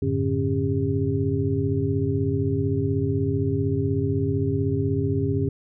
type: tone cluster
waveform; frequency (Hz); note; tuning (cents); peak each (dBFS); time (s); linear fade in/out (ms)
sine; 93 / 108.9 / 145.9 / 274.1 / 402.3; F#2 / A2 / D3 / C#4 / G4; +9 / -17 / -11 / -19 / +45; -27; 0.02-5.49; 5
effects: none